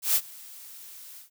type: noise with ADSR envelope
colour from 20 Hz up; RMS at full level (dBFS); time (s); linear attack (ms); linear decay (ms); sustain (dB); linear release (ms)
blue; -21; 0.02-1.3; 130; 58; -24; 120
effects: none